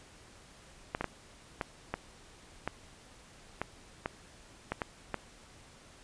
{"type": "clicks", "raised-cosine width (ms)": 0.5, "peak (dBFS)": -17, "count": 11, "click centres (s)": [0.949, 1.01, 1.043, 1.612, 1.94, 2.676, 3.616, 4.059, 4.72, 4.818, 5.143], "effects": ["pink hiss -56 dBFS RMS until 6.03 s", "resampled to 22050 Hz"]}